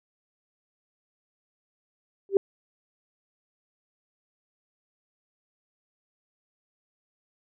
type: tone with exponential growth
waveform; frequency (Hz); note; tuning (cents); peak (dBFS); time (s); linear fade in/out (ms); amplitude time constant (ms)
sine; 393.1; G4; +5; -11; 2.29-2.37; 1; 17
effects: none